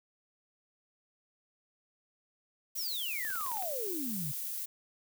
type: noise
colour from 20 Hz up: violet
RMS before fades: -38 dBFS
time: 2.75-4.66 s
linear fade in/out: 10 ms
type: exponential sweep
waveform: sine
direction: down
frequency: 5920 to 134.7 Hz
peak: -36 dBFS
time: 2.77-4.32 s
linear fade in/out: 10 ms
type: click train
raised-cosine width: 0.3 ms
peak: -31 dBFS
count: 8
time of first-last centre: 3.25-3.624 s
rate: 18.7 Hz
effects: none